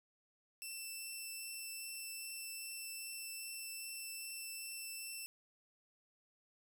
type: tone with vibrato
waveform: 10% pulse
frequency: 2673 Hz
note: E7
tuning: 23 cents sharp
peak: -36 dBFS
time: 0.62-5.26 s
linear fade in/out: 0 ms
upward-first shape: triangle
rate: 2.5 Hz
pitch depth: 9 cents each way
effects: 12-bit